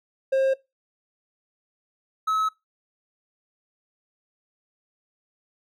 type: tone pair in turn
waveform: triangle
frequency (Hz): 534 / 1289.7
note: C5 / E6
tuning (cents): +35 / -38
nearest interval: octave + minor third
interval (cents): 1527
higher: second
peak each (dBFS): -16 / -19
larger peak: first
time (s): 0.32-0.54 / 2.27-2.49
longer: neither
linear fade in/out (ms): 10
effects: noise-tail reverb RT60 0.2 s tail -20 dB re dry